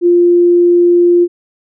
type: tone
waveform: sine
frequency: 349.2 Hz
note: F4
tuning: in tune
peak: -5 dBFS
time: 0.01-1.28 s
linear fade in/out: 50 ms
effects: none